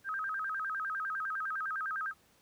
sine tone with vibrato, 1420 Hz, F6, 28 cents sharp, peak -33 dBFS, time 0.04-2.14 s, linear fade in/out 50 ms, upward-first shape square, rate 9.9 Hz, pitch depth 190 cents each way, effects pink hiss -66 dBFS RMS until 2.41 s + high-pass 80 Hz 12 dB/octave

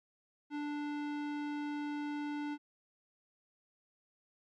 square tone, 293.7 Hz, D4, in tune, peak -37 dBFS, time 0.5-2.58 s, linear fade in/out 50 ms, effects low-pass 3000 Hz 12 dB/octave + Opus 48 kbps

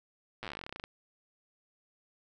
slowing click train, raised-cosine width 0.3 ms, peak -24 dBFS, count 21, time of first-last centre 0.43-0.839 s, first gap 8 ms, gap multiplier 1.09, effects none

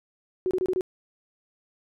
sine tone bursts, 370 Hz, F#4, in tune, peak -22 dBFS, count 5, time 0.46-0.809 s, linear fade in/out 0 ms, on 49 ms, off 26 ms, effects none

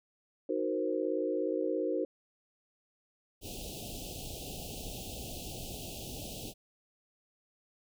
sine chord, C half-diminished seventh, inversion first, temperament equal, 311.1 / 370 / 466.2 / 523.3 Hz, Eb4 / Gb4 / Bb4 / C5, 0 / 0 / 0 / 0 cents, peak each -35 dBFS, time 0.49-2.05 s, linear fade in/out 5 ms
pink band-stop noise, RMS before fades -42 dBFS, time 3.41-6.54 s, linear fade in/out 50 ms, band 800 to 2600 Hz, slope 96 dB/octave
effects none

